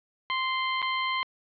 20% pulse tone with dropouts, 1043 Hz, C6, 6 cents flat, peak -21 dBFS, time 0.3-1.23 s, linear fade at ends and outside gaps 0 ms, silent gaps 0.818-0.826 s, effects resampled to 11025 Hz

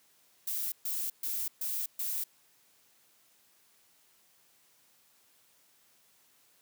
violet noise bursts, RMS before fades -34 dBFS, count 5, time 0.47-2.24 s, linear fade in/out 5 ms, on 250 ms, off 130 ms, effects white hiss -66 dBFS RMS until 6.61 s + high-pass 100 Hz 12 dB/octave

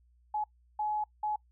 sine tone bursts at uneven times, 847 Hz, G#5, 34 cents sharp, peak -29 dBFS, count 3, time 0.34-0.44 / 0.79-1.04 / 1.23-1.36 s, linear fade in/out 5 ms, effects noise-tail reverb RT60 0.1 s tail -23 dB re dry + added 60 Hz sine -62 dBFS peak until 1.51 s

